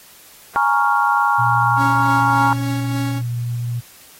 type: chord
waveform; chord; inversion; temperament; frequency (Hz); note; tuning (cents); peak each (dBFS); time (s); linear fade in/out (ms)
sine; Bb minor seventh; third; equal with one note detuned; 830.6 / 932.3 / 1108.7 / 1392.9; Ab5 / Bb5 / Db6 / F6; 0 / 0 / 0 / -5; -19; 0.56-2.53; 0
type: tone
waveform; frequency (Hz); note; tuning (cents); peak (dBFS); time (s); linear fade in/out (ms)
sine; 120; B2; -49; -20; 1.38-3.81; 20
type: tone with tremolo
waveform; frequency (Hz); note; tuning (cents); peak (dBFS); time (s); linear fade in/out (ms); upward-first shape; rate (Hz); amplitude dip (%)
45% pulse; 277.2; C#4; 0; -21; 1.76-3.22; 50; sine; 3.4; 35
effects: white hiss -45 dBFS RMS until 4.19 s + AAC 48 kbps